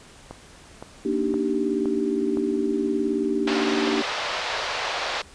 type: click train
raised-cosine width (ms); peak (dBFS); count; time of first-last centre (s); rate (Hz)
1; -21; 5; 0.31-2.372; 1.94
type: chord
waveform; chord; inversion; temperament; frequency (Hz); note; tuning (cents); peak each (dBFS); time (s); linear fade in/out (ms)
sine; Eb major seventh; second; just; 233.3 / 291.7 / 311.1 / 388.9; Bb3 / D4 / Eb4 / G4; +2 / -12 / 0 / -14; -28 / -26 / -29 / -25; 1.05-4.02; 5
type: band-pass noise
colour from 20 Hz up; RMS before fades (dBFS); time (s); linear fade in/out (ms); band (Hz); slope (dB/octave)
pink; -28; 3.47-5.22; 5; 530 to 4900; 24
effects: pink hiss -48 dBFS RMS until 5.34 s + resampled to 22050 Hz